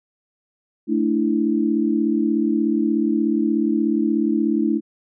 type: chord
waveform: sine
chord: A suspended fourth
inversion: none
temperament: just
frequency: 220 / 293.3 / 330 Hz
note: A3 / D4 / E4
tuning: 0 / -2 / +2 cents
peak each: -21 dBFS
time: 0.87-4.81 s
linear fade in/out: 50 ms
effects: none